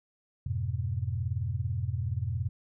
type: chord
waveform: sine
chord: F diminished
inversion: none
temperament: just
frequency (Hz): 87.31 / 104.77 / 125.72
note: F2 / Ab2 / Cb3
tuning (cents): 0 / +16 / +31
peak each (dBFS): -33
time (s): 0.46-2.49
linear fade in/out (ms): 5
effects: none